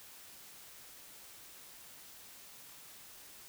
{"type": "silence", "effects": ["white hiss -54 dBFS RMS until 3.48 s"]}